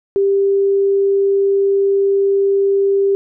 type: tone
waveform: sine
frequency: 395 Hz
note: G4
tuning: 13 cents sharp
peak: -11 dBFS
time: 0.16-3.15 s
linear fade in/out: 0 ms
effects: none